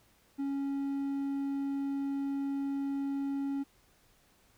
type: tone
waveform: triangle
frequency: 277.2 Hz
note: C#4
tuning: in tune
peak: -29 dBFS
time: 0.38-3.64 s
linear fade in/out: 20 ms
effects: pink hiss -66 dBFS RMS until 4.57 s